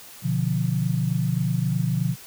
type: chord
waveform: sine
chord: B diminished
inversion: none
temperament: equal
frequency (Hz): 123.47 / 146.83 / 174.61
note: B2 / D3 / F3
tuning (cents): 0 / 0 / 0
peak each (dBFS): -25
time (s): 0.22-2.16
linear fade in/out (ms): 50
effects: white hiss -44 dBFS RMS until 2.26 s